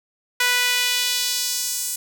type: tone with high-pass filter sweep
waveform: sawtooth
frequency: 493.1 Hz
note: B4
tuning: 3 cents flat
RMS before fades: -22 dBFS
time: 0.4-1.96 s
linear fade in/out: 5 ms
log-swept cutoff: 1700 to 8100 Hz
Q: 1.3
effects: none